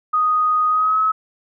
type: tone with pitch glide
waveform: sine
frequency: 1244.5 to 1285.4 Hz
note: D#6 to E6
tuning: 0 to -44 cents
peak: -14 dBFS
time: 0.13-1.12 s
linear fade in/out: 10 ms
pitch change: +56 cents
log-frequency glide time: 0.69-0.99 s
effects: none